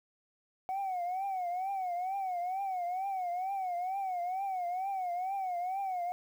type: tone with vibrato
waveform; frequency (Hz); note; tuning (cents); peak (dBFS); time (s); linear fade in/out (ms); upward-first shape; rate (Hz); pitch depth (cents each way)
sine; 743; F#5; +7; -30; 0.69-6.12; 0; triangle; 2.2; 130
effects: tanh soft clip ceiling -30 dBFS + 10-bit